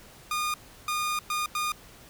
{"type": "tone bursts at uneven times", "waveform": "sawtooth", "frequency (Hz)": 1220, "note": "D#6", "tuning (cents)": -34, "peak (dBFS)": -23, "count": 4, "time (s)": [[0.31, 0.54], [0.88, 1.19], [1.3, 1.46], [1.55, 1.72]], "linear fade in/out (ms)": 2, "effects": ["pink hiss -51 dBFS RMS until 2.09 s"]}